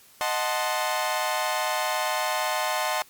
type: chord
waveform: sawtooth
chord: D# diminished seventh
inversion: none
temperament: equal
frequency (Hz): 622.3 / 740 / 880 / 1046.5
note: D#5 / F#5 / A5 / C6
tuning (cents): 0 / 0 / 0 / 0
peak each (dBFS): -26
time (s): 0.21-3.02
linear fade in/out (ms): 0
effects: white hiss -54 dBFS RMS until 3.09 s + MP3 96 kbps